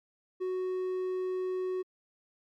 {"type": "tone", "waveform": "triangle", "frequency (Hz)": 370, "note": "F#4", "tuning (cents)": 0, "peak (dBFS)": -28, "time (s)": [0.4, 1.83], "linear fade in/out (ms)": 20, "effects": ["MP3 96 kbps"]}